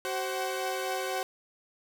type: tone cluster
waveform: sawtooth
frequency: 378 / 526 / 752 Hz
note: F#4 / C5 / F#5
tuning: +37 / +9 / +28 cents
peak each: -31 dBFS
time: 0.05-1.23 s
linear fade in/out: 0 ms
effects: none